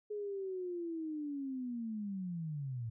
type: linear sweep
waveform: sine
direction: down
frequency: 422.4 to 110 Hz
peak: -37 dBFS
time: 0.1-2.9 s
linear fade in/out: 10 ms
effects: none